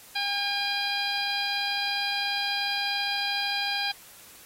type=harmonic tone; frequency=807 Hz; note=G#5; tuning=50 cents flat; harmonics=1 / 2 / 3 / 4 / 5 / 6; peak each=-33 / -33 / -33 / -33 / -33 / -33 dBFS; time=0.15-3.92 s; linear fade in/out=10 ms; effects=white hiss -50 dBFS RMS until 4.45 s + AAC 48 kbps